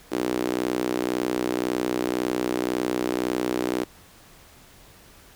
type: tone with high-pass filter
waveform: sawtooth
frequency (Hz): 61.9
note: B1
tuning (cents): +5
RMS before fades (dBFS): -26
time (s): 0.11-3.85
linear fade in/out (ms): 20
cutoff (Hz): 330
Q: 3.1
effects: pink hiss -51 dBFS RMS until 5.35 s